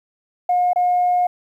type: tone with dropouts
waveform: sine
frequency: 717 Hz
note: F5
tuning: 45 cents sharp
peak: -13 dBFS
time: 0.49-1.27 s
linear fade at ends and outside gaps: 5 ms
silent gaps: 0.733-0.759 s
effects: tanh soft clip ceiling -10 dBFS + 9-bit